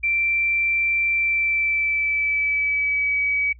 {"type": "tone with pitch glide", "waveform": "sine", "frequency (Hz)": [2349, 2276], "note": ["D7", "C#7"], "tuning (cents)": [0, 45], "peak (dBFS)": -19, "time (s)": [0.03, 3.53], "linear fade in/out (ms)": 10, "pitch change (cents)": -55, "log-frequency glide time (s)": [1.12, 3.19], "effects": ["noise-tail reverb RT60 0.1 s tail -20 dB re dry", "added 60 Hz sine -43 dBFS peak until 3.59 s"]}